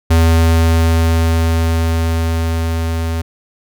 square tone with level ramp, 82.2 Hz, E2, 4 cents flat, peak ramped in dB -8 to -17 dBFS, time 0.1-3.22 s, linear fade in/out 10 ms, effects none

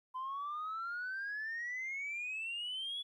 sine exponential sweep, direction up, 1016 to 3426 Hz, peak -36 dBFS, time 0.14-3.03 s, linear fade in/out 20 ms, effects tanh soft clip ceiling -35 dBFS + 13-bit

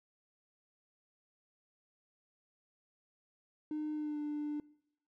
triangle tone with pitch glide, 304.4 to 296.8 Hz, D#4 to D4, -38 to +18 cents, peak -32 dBFS, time 3.71-4.6 s, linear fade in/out 2 ms, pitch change -44 cents, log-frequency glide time 3.93-4.19 s, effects noise-tail reverb RT60 0.7 s tail -24 dB re dry + tanh soft clip ceiling -31 dBFS

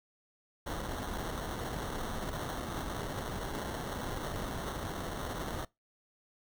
pink noise with sample-and-hold, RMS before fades -38 dBFS, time 0.66-5.65 s, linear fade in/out 5 ms, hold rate 2450 Hz, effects noise-tail reverb RT60 0.2 s tail -23 dB re dry

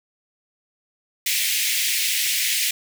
pink high-pass noise, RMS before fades -22 dBFS, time 1.26-2.71 s, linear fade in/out 5 ms, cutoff 2000 Hz, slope 48 dB/octave, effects none

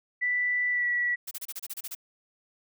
sine tone with pitch glide, 1975.5 to 1942.7 Hz, B6 to B6, 0 to -29 cents, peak -24 dBFS, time 0.21-1.16 s, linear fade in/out 20 ms, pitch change -29 cents, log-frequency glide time 0.7-0.88 s
blue noise bursts, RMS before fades -36 dBFS, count 10, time 1.27-1.951 s, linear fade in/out 10 ms, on 42 ms, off 29 ms
effects none

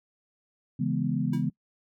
sine chord, C# minor seventh, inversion none, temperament equal, 138.59 / 164.81 / 207.7 / 246.9 Hz, C#3 / E3 / G#3 / B3, 0 / 0 / 0 / 0 cents, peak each -30 / -30 / -31 / -30 dBFS, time 0.79-1.5 s, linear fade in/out 10 ms
square tone with exponential decay, 322.3 Hz, E4, 39 cents flat, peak -34 dBFS, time 1.33-1.49 s, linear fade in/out 5 ms, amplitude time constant 34 ms
effects noise-tail reverb RT60 0.1 s tail -24 dB re dry

